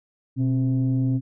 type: tone pair together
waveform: sine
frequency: 125.4 / 265.7 Hz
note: B2 / C4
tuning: +27 / +27 cents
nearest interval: octave + minor second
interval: 1300 cents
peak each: -19 / -22 dBFS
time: 0.36-1.21 s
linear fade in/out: 50 ms
effects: tanh soft clip ceiling -15 dBFS